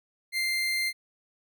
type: tone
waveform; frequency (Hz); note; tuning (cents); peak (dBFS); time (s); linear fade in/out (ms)
30% pulse; 2093; C7; 0; -23; 0.32-0.93; 50
effects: none